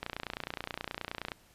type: click train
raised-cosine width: 0.3 ms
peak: -19 dBFS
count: 39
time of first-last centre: 0.03-1.318 s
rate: 29.5 Hz
effects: pink hiss -62 dBFS RMS until 1.54 s + resampled to 32000 Hz